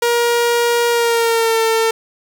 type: tone with pitch glide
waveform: sawtooth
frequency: 473.8 to 450.3 Hz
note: A#4 to A4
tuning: +28 to +40 cents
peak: -9 dBFS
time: 0.02-1.91 s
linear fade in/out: 5 ms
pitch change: -88 cents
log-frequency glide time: 0.89-1.57 s
effects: none